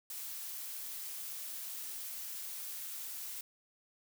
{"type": "noise", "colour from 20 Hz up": "blue", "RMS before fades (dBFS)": -43, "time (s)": [0.1, 3.41], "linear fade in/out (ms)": 2, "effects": []}